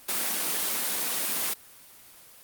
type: high-pass noise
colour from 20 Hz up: white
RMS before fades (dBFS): -28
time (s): 0.08-1.54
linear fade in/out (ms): 10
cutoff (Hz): 170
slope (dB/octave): 48
effects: white hiss -51 dBFS RMS until 2.43 s + Opus 24 kbps